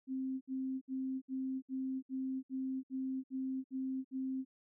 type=tone bursts; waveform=sine; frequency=263 Hz; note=C4; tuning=9 cents sharp; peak=-35 dBFS; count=11; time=0.07-4.45 s; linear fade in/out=50 ms; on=340 ms; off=64 ms; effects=none

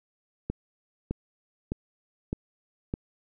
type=click train; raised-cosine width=3 ms; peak=-16 dBFS; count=5; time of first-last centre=0.5-2.939 s; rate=1.64 Hz; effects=none

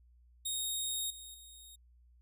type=tone with level steps; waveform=15% pulse; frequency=3729 Hz; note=A#7; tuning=in tune; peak=-27 / -40 / -45 dBFS; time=0.45-1.76 s; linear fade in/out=10 ms; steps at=1.1 / 1.34 s; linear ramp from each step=5 ms; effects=added 60 Hz sine -60 dBFS peak until 2.21 s

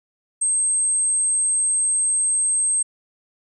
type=tone; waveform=sine; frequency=8372 Hz; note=C9; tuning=in tune; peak=-17 dBFS; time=0.41-2.83 s; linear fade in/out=10 ms; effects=none

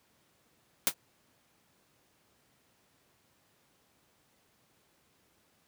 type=noise with exponential decay; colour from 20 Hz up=white; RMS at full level=-21 dBFS; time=0.87-0.94 s; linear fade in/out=0 ms; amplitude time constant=15 ms; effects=pink hiss -69 dBFS RMS until 5.67 s + high-pass 100 Hz 12 dB/octave

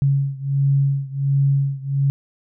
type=beating tone pair; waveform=sine; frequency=138.1 / 139.5 Hz; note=C#3 / C#3; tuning=-6 / +11 cents; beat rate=1.4 Hz; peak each=-18 / -20 dBFS; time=0.02-2.1 s; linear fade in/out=0 ms; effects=none

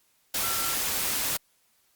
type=tone in noise; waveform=sine; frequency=1353 Hz; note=E6; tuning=45 cents sharp; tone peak=-35 dBFS; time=0.43-0.75 s; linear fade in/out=5 ms; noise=white; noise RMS=-28 dBFS; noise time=0.34-1.37 s; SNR=-10 dB; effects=white hiss -67 dBFS RMS until 1.95 s + Opus 48 kbps

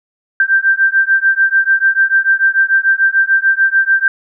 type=beating tone pair; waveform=sine; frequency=1568 / 1574.8 Hz; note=G6 / G6; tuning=0 / +8 cents; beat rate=6.8 Hz; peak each=-12 dBFS; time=0.4-4.08 s; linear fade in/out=2 ms; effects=none

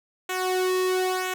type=tone with flanger; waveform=sawtooth; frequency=370 Hz; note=F#4; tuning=in tune; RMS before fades=-25 dBFS; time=0.29-1.34 s; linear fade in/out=5 ms; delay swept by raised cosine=0.2 to 1.4 ms; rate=1 Hz; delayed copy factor=-0.7; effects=none

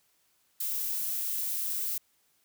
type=noise; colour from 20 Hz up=violet; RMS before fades=-32 dBFS; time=0.6-1.98 s; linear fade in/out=5 ms; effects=white hiss -70 dBFS RMS until 2.44 s

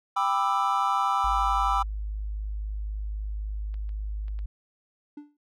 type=chord; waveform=triangle; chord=E minor seventh; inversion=first; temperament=just; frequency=791.1 / 988.9 / 1186.7 / 1318.5 Hz; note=G5 / B5 / D6 / E6; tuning=+16 / +2 / +18 / 0 cents; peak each=-26 dBFS; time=0.16-1.83 s; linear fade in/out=10 ms
type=tone; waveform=sine; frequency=51.91 Hz; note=G#1; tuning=in tune; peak=-29 dBFS; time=1.24-4.46 s; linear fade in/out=5 ms
type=clicks; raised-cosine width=0.3 ms; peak=-37 / -41 / -38 / -36 dBFS; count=4; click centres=3.742 / 3.892 / 4.282 / 4.39 s
type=tone with exponential decay; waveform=triangle; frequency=293.7 Hz; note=D4; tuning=in tune; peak=-33 dBFS; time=5.17-5.37 s; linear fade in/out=5 ms; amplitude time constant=43 ms
effects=none

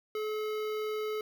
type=tone with notch filter; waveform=square; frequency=429.1 Hz; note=A4; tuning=43 cents flat; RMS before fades=-34 dBFS; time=0.15-1.21 s; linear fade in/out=2 ms; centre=8400 Hz; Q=0.57; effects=none

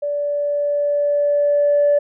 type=tone with level ramp; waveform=sine; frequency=580 Hz; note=D5; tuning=22 cents flat; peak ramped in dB=-19 to -10 dBFS; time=0.02-1.99 s; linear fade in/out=10 ms; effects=tanh soft clip ceiling -8 dBFS

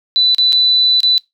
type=tone with dropouts; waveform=sine; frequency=3986 Hz; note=B7; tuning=15 cents sharp; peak=-9 dBFS; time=0.16-1.18 s; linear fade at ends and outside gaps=0 ms; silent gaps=0.347-0.383 / 0.523-0.529 / 1.004-1.032 s; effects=noise-tail reverb RT60 0.2 s tail -23 dB re dry

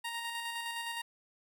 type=tone with tremolo; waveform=15% pulse; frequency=932.3 Hz; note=A#5; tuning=in tune; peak=-29 dBFS; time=0.04-1.02 s; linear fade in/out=10 ms; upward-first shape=square; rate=9.7 Hz; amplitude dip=30%; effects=none

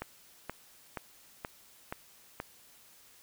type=click train; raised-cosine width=0.5 ms; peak=-21 dBFS; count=6; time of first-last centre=0.02-2.401 s; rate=2.1 Hz; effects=white hiss -59 dBFS RMS until 3.22 s

